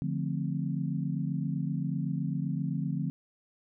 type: chord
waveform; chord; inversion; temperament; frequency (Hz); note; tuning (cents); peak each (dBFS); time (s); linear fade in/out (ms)
sine; D minor seventh; none; equal; 146.83 / 174.61 / 220 / 261.6; D3 / F3 / A3 / C4; 0 / 0 / 0 / 0; -32 / -33 / -38 / -37; 0.02-3.1; 0
effects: none